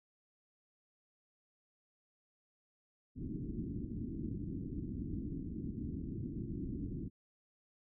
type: low-pass noise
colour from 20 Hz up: white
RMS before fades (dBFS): -41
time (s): 3.15-7.1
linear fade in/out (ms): 50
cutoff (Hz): 320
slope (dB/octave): 48
effects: none